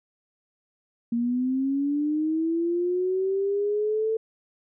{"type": "linear sweep", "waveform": "sine", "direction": "up", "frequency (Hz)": [232, 446.6], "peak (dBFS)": -22, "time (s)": [1.12, 4.17], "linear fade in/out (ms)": 5, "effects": []}